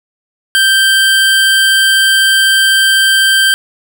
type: tone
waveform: 25% pulse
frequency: 1568 Hz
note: G6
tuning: in tune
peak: -3 dBFS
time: 0.55-3.54 s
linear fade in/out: 0 ms
effects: none